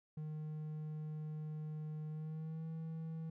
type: tone with pitch glide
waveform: triangle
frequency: 153.9 to 161.36 Hz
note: D#3 to E3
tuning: -19 to -37 cents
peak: -39 dBFS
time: 0.17-3.3 s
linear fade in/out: 5 ms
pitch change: +82 cents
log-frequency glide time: 2.08-2.66 s
effects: none